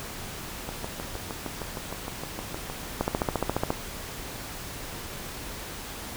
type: two click trains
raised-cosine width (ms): 1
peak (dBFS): -10 / -19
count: 11 / 14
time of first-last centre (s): 3.01-3.704 / 0.69-2.699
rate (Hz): 14.4 / 6.47
effects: pink hiss -38 dBFS RMS until 6.16 s